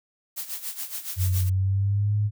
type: noise with tremolo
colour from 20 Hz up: blue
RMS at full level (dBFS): -31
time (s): 0.36-1.5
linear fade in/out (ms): 20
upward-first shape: sine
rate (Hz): 7.1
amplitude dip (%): 75
type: tone with pitch glide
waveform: sine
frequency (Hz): 92.5 to 104.43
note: F#2 to G#2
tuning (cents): 0 to +10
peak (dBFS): -20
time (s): 1.16-2.31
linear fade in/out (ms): 50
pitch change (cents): +210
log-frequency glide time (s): 1.42-2.15
effects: none